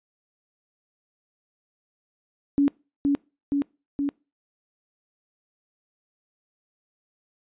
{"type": "tone with echo", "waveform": "sine", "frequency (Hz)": 282.9, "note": "C#4", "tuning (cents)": 35, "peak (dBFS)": -16, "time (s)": [2.58, 2.68], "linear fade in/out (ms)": 0, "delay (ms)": 470, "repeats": 3, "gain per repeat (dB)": -2, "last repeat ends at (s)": 4.09, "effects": ["noise-tail reverb RT60 0.3 s tail -24 dB re dry", "resampled to 8000 Hz"]}